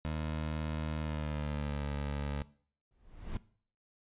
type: tone with pitch glide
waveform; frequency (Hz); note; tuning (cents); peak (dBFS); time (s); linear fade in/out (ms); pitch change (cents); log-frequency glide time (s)
20% pulse; 77.78 to 71.74; D#2 to D2; 0 to -40; -29; 0.05-2.42; 0; -140; 0.98-1.84
type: noise with exponential growth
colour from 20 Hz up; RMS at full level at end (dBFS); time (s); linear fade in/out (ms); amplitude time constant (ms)
brown; -33; 2.91-3.37; 1; 100
effects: noise-tail reverb RT60 0.5 s tail -19 dB re dry + resampled to 8000 Hz